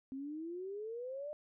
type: exponential sweep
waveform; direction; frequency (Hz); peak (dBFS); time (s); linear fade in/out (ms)
sine; up; 261.6 to 608; -40; 0.12-1.33; 0
effects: none